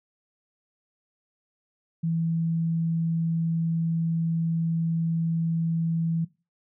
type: tone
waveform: sine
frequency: 164.81 Hz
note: E3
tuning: in tune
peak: -23 dBFS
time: 2.03-6.25 s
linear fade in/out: 10 ms
effects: noise-tail reverb RT60 0.3 s tail -20 dB re dry